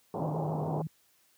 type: band-pass noise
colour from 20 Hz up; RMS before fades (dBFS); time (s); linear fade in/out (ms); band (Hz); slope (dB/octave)
white; -35; 0.14-0.82; 2; 100 to 920; 48
type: tone with vibrato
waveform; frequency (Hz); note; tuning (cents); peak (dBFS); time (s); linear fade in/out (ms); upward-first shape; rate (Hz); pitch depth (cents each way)
sine; 155.56; D#3; 0; -32; 0.2-0.87; 2; square; 6.7; 31
effects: white hiss -67 dBFS RMS until 1.37 s + high-pass 60 Hz 12 dB/octave